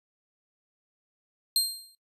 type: tone with exponential decay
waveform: sawtooth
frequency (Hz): 4186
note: C8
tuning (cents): 0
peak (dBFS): -16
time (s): 1.56-1.95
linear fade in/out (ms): 1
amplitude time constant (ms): 84
effects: noise-tail reverb RT60 0.1 s tail -18 dB re dry + resampled to 32000 Hz